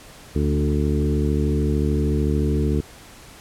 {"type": "harmonic tone with a mistuned harmonic", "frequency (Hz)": 73.42, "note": "D2", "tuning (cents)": 0, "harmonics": [1, 2, 3, 4, 5, 6], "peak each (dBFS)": [-21, -24, -26, -27, -28, -29], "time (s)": [0.35, 2.81], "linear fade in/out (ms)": 10, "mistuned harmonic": 3, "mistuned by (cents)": 16, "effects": ["pink hiss -44 dBFS RMS until 3.4 s", "low-pass 12000 Hz 12 dB/octave"]}